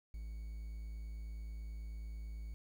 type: tone with quantisation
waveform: triangle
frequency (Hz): 54.6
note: A1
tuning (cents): -13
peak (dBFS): -40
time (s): 0.14-2.54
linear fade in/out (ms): 0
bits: 11
effects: none